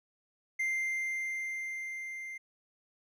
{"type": "tone with level ramp", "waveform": "triangle", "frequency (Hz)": 2093, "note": "C7", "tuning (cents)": 0, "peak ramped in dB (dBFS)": [-27, -38], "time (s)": [0.59, 2.38], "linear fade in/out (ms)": 10, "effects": []}